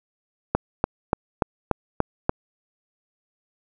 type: click train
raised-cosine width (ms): 1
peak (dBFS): -4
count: 7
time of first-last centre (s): 0.55-2.294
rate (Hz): 3.44
effects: none